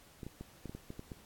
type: clicks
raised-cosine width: 3 ms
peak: -30 dBFS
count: 9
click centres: 0.232 / 0.266 / 0.41 / 0.657 / 0.695 / 0.75 / 0.904 / 0.994 / 1.118 s
effects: pink hiss -60 dBFS RMS until 1.25 s + AAC 64 kbps